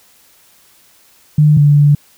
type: tone pair in turn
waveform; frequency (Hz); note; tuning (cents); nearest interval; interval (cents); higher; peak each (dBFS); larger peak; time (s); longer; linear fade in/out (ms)
sine; 150.4 / 145.7; D3 / D3; +42 / -13; minor second; 55; first; -5; neither; 1.38-1.57 / 1.57-1.95; second; 5
effects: white hiss -49 dBFS RMS until 2.17 s